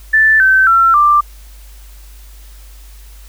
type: tone with pitch steps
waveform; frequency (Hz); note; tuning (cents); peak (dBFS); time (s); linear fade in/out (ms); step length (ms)
sine; 1760 / 1541 / 1349.3 / 1181.5; A6 / G6 / E6 / D6; 0 / -30 / +40 / +10; -6; 0.13-1.21; 10; 270
effects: added 50 Hz sine -34 dBFS peak until 3.28 s + white hiss -45 dBFS RMS until 3.28 s

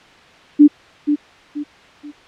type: tone with echo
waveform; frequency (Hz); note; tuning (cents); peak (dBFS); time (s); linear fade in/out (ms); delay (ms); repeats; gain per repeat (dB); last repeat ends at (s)
sine; 294; D4; +2; -3; 0.59-0.68; 20; 480; 3; -9; 2.12
effects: white hiss -45 dBFS RMS until 2.27 s + low-pass 3000 Hz 12 dB/octave

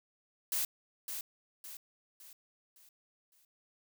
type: noise with echo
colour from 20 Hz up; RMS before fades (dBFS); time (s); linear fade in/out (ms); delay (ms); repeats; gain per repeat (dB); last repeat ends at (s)
blue; -33; 0.52-0.65; 2; 560; 5; -7; 3.45
effects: none

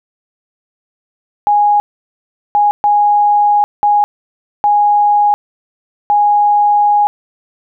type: tone bursts at uneven times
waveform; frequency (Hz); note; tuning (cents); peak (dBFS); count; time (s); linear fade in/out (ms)
sine; 827; G#5; -8; -7; 6; 1.47-1.8 / 2.55-2.71 / 2.84-3.64 / 3.83-4.04 / 4.64-5.34 / 6.1-7.07; 0
effects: none

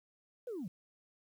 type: linear sweep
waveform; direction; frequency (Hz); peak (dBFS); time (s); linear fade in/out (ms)
sine; down; 517 to 152.9; -37; 0.47-0.68; 5
effects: tanh soft clip ceiling -35 dBFS + 11-bit

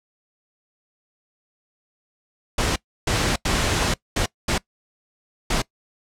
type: noise bursts at uneven times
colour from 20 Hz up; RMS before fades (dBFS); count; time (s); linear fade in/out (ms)
pink; -21; 6; 2.58-2.76 / 3.07-3.36 / 3.45-3.94 / 4.16-4.26 / 4.48-4.58 / 5.5-5.62; 5
effects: noise-tail reverb RT60 0.1 s tail -22 dB re dry + low-pass 8000 Hz 12 dB/octave

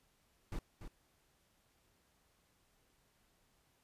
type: noise with echo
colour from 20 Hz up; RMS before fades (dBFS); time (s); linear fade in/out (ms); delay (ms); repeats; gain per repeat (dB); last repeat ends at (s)
brown; -40; 0.52-0.59; 2; 290; 1; -8; 0.88
effects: pink hiss -74 dBFS RMS until 3.83 s + resampled to 32000 Hz

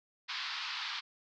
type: band-pass noise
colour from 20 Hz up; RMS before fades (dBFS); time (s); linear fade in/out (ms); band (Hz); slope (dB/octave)
white; -39; 0.28-1.01; 20; 910 to 4800; 48
effects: none

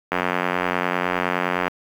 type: click train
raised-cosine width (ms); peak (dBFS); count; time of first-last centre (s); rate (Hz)
0.5; -5; 141; 0.12-1.679; 89.8
effects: high-pass 150 Hz 12 dB/octave + 7-bit

